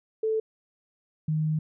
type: tone pair in turn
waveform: sine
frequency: 439.5 / 155.39 Hz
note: A4 / D#3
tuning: -2 / -2 cents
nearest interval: octave + tritone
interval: 1800 cents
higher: first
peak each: -23 dBFS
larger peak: neither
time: 0.23-0.4 / 1.28-1.59 s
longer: second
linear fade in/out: 5 ms
effects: none